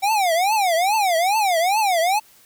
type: tone with vibrato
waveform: square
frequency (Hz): 758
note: F#5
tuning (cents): +42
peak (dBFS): -17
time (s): 0.02-2.2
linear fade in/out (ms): 20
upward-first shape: triangle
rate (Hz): 2.4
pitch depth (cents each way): 300
effects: white hiss -52 dBFS RMS until 2.45 s